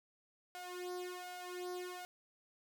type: tone with flanger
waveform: sawtooth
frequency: 360 Hz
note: F#4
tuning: 47 cents flat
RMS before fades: -45 dBFS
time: 0.55-2.05 s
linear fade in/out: 0 ms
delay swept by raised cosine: 1.3 to 2.6 ms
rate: 1.3 Hz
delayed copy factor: +0.8
effects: none